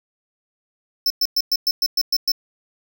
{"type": "tone bursts", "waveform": "square", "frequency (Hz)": 5300, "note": "E8", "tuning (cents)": 9, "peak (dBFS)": -16, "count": 9, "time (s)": [1.06, 2.318], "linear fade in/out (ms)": 2, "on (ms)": 42, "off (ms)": 110, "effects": []}